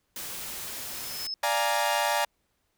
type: noise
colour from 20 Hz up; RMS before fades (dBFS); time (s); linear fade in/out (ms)
white; -37; 0.16-1.27; 2
type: tone with exponential growth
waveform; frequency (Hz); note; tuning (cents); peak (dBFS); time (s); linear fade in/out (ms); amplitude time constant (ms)
sine; 5200; E8; -24; -29; 0.51-1.34; 1; 180
type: chord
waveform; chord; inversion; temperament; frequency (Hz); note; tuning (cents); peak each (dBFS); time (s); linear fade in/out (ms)
sawtooth; Bb dominant seventh; first; equal; 587.3 / 698.5 / 830.6 / 932.3; D5 / F5 / Ab5 / Bb5; 0 / 0 / 0 / 0; -26 / -28 / -25 / -25; 1.43-2.25; 5
effects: pink hiss -74 dBFS RMS until 2.77 s